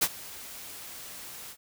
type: noise with ADSR envelope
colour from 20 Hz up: white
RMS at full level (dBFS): -22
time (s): 0.01-1.57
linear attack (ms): 15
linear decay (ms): 53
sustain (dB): -21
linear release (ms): 67
effects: none